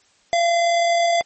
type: tone with amplitude modulation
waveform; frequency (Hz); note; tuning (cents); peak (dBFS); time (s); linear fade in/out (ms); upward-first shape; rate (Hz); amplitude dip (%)
square; 684; F5; -36; -15; 0.33-1.21; 0; sine; 39; 25
effects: white hiss -58 dBFS RMS until 1.25 s + MP3 32 kbps